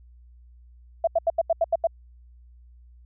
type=tone bursts; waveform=sine; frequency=665 Hz; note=E5; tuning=15 cents sharp; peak=-17 dBFS; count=8; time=1.04-1.871 s; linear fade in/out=5 ms; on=33 ms; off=81 ms; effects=added 60 Hz sine -48 dBFS peak until 3.05 s